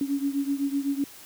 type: beating tone pair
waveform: sine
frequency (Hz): 277.2 / 285.1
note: C#4 / C#4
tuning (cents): 0 / +49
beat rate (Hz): 7.9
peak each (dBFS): -26 / -29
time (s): 0.01-1.04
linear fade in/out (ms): 2
effects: white hiss -47 dBFS RMS until 1.25 s + high-pass 60 Hz 12 dB/octave